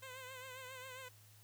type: tone with vibrato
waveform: 10% pulse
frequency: 516 Hz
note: C5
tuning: 24 cents flat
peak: -40 dBFS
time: 0.02-1.09 s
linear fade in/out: 10 ms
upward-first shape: triangle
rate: 7.4 Hz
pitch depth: 65 cents each way
effects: added 105 Hz sine -62 dBFS peak until 1.43 s + white hiss -65 dBFS RMS until 1.43 s